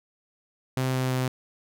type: tone with pitch steps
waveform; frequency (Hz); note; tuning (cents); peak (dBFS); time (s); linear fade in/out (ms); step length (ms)
sawtooth; 130 / 129.25 / 128.51; C3 / C3 / C3; -11 / -21 / -31; -20; 0.77-1.28; 2; 170
effects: none